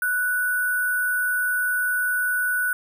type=tone with sample-and-hold; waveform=sine; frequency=1480 Hz; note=F#6; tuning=in tune; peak=-20 dBFS; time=0.02-2.73 s; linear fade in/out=2 ms; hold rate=11025 Hz; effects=none